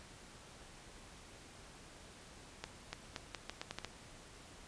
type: accelerating click train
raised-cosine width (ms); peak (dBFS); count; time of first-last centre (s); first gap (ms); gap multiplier
0.2; -23; 9; 2.64-3.847; 290; 0.8
effects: pink hiss -56 dBFS RMS until 4.67 s + resampled to 22050 Hz